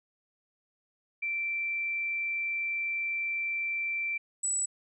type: tone pair in turn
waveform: sine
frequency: 2344 / 7884 Hz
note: D7 / B8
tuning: -4 / -4 cents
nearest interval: octave + major sixth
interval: 2100 cents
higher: second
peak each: -29 / -27 dBFS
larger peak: second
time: 1.22-4.18 / 4.43-4.66 s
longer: first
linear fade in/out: 10 ms
effects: none